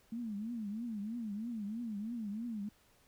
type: tone with vibrato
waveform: sine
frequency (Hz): 220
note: A3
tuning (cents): 0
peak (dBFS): -37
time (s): 0.12-2.69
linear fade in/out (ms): 5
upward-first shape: triangle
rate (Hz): 3.1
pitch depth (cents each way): 190
effects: pink hiss -68 dBFS RMS until 3.07 s